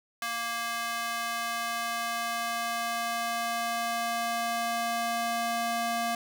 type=tone with high-pass filter sweep; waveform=square; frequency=233.1 Hz; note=A#3; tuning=in tune; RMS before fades=-31 dBFS; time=0.22-6.15 s; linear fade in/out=2 ms; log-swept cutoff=1200 to 550 Hz; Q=1.2; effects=none